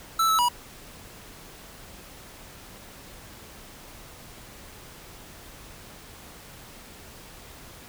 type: tone with pitch steps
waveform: square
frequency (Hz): 1321 / 1305 / 970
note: E6 / E6 / B5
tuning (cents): +3 / -18 / -31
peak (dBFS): -20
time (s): 0.19-0.487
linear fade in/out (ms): 5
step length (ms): 99
effects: pink hiss -46 dBFS RMS until 7.88 s